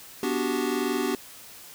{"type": "chord", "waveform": "square", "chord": "G major seventh", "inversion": "first", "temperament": "equal with one note detuned", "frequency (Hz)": [246.9, 291.8, 370, 392], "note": ["B3", "D4", "F#4", "G4"], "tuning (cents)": [0, -11, 0, 0], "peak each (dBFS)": -31, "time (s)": [0.23, 1.15], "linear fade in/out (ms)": 2, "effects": ["white hiss -46 dBFS RMS until 1.74 s"]}